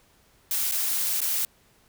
blue noise with dropouts, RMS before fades -26 dBFS, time 0.51-1.45 s, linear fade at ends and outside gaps 1 ms, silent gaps 0.713-0.721 / 1.205-1.216 s, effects pink hiss -61 dBFS RMS until 1.88 s

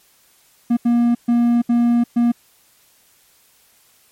triangle tone bursts at uneven times, 237.6 Hz, A#3, 33 cents sharp, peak -10 dBFS, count 5, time 0.7-0.77 / 0.85-1.15 / 1.28-1.62 / 1.69-2.04 / 2.16-2.32 s, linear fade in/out 10 ms, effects white hiss -55 dBFS RMS until 4.11 s + MP3 64 kbps

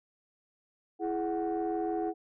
sine tone cluster, 332.8 / 419 / 741 Hz, E4 / G#4 / F#5, +17 / +15 / +2 cents, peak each -31 / -33 / -33 dBFS, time 0.99-2.14 s, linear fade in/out 50 ms, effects tanh soft clip ceiling -24 dBFS

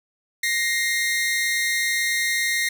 sawtooth tone pair together, 1870.9 / 2100 Hz, A#6 / C7, +6 / +6 cents, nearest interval major second, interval 200 cents, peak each -20 / -20 dBFS, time 0.43-2.69 s, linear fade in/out 5 ms, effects none

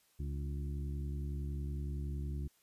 harmonic tone with a mistuned harmonic, 70.8 Hz, C#2, 37 cents sharp, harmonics 1 / 2 / 3 / 4 / 5, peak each -37 / -42 / -50 / -52 / -54 dBFS, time 0.19-2.48 s, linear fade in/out 10 ms, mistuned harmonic 4, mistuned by +33 cents, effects white hiss -71 dBFS RMS until 2.62 s + resampled to 32000 Hz

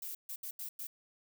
violet noise bursts at uneven times, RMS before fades -42 dBFS, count 5, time 0.02-0.15 / 0.29-0.36 / 0.43-0.51 / 0.59-0.69 / 0.79-0.87 s, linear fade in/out 5 ms, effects none

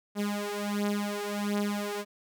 sawtooth beating tone pair, 204.6 / 206 Hz, G#3 / G#3, -26 / -14 cents, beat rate 1.4 Hz, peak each -28 dBFS, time 0.15-2.05 s, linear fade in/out 50 ms, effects none

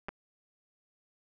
clicks, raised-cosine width 0.5 ms, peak -23 dBFS, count 2, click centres 0.085 / 0.09 s, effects none

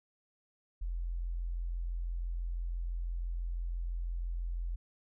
sine tone, 43 Hz, F1, 26 cents flat, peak -33 dBFS, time 0.81-4.76 s, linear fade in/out 10 ms, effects none

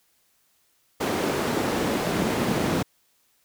brown noise with high-pass filter sweep, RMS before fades -25 dBFS, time 1-2.83 s, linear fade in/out 10 ms, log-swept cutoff 320 to 210 Hz, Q 1, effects white hiss -66 dBFS RMS until 3.44 s

